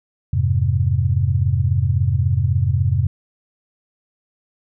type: chord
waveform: sine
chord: F minor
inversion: none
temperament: equal with one note detuned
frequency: 87.31 / 103.83 / 131.19 Hz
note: F2 / Ab2 / C3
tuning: 0 / 0 / +5 cents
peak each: -19 dBFS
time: 0.33-3.07 s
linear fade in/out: 5 ms
effects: none